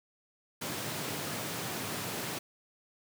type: high-pass noise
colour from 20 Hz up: pink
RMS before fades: -37 dBFS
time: 0.61-2.39 s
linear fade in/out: 10 ms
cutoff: 100 Hz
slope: 48 dB/octave
effects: none